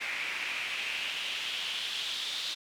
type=noise with band-pass filter sweep; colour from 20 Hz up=pink; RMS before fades=-35 dBFS; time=0-2.55 s; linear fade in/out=20 ms; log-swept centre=2200 to 3700 Hz; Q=3.8; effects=none